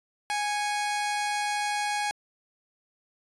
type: tone pair together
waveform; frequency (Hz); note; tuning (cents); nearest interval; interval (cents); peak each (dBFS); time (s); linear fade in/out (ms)
sawtooth; 829 / 2213; G#5 / C#7; -3 / -3; octave + perfect fourth; 1700; -23 / -34; 0.3-2.11; 0
effects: resampled to 24000 Hz